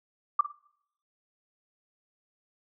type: tone with echo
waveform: sine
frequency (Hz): 1174.7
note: D6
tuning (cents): 0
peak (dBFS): -17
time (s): 0.39-0.41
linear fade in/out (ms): 5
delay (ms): 54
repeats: 2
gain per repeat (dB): -13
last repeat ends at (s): 0.518
effects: noise-tail reverb RT60 0.7 s tail -21 dB re dry